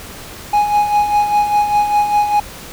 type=tone with tremolo; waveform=triangle; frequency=830.6 Hz; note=G#5; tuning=in tune; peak=-7 dBFS; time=0.53-2.4 s; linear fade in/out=5 ms; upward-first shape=sine; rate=5 Hz; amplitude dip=60%; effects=pink hiss -33 dBFS RMS until 2.72 s